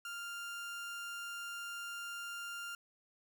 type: tone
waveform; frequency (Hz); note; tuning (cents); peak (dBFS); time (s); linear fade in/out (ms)
30% pulse; 1396.9; F6; 0; -39; 0.05-2.75; 2
effects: none